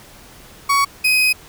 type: tone pair in turn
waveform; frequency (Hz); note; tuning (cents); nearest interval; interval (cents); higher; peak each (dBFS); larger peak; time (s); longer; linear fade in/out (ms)
35% pulse; 1121 / 2512; C#6 / D#7; +19 / +16; octave + major second; 1397; second; -11; neither; 0.69-0.85 / 1.04-1.33; second; 10
effects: pink hiss -43 dBFS RMS until 1.48 s